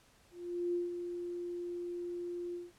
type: tone with ADSR envelope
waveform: sine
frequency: 350 Hz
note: F4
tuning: 4 cents sharp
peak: -30 dBFS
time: 0.31-2.72 s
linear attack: 430 ms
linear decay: 160 ms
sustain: -7 dB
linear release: 180 ms
effects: pink hiss -65 dBFS RMS until 2.78 s + low-pass 11000 Hz 12 dB/octave